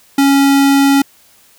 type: tone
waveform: square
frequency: 277.2 Hz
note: C#4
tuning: in tune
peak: -8 dBFS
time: 0.18-1.02 s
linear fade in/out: 5 ms
effects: white hiss -48 dBFS RMS until 1.58 s